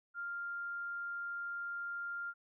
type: tone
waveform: sine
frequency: 1396.9 Hz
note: F6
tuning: in tune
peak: -38 dBFS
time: 0.14-2.34 s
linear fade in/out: 50 ms
effects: none